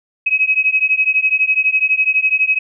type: beating tone pair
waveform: sine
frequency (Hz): 2541 / 2553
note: D#7 / D#7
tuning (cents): +36 / +44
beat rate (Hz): 12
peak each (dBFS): -15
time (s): 0.26-2.59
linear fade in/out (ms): 10
effects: none